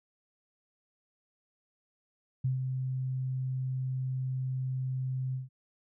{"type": "tone with ADSR envelope", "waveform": "sine", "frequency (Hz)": 130, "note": "C3", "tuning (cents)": -11, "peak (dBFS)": -25, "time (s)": [2.44, 5.49], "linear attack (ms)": 9, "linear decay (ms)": 130, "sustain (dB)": -5, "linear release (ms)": 150, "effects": []}